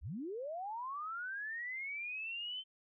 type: linear sweep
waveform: sine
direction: up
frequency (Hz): 44.58 to 3100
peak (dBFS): -39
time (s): 0.01-2.64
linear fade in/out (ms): 50
effects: none